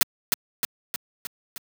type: noise with echo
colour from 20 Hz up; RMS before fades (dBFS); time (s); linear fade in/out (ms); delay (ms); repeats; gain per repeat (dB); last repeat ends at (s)
white; -17; 0.01-0.03; 0; 310; 5; -4; 1.58
effects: high-pass 150 Hz 12 dB/octave